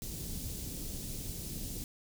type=band-stop noise; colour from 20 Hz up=pink; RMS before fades=-40 dBFS; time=0.02-1.84 s; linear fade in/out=0 ms; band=280 to 5500 Hz; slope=12 dB/octave; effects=none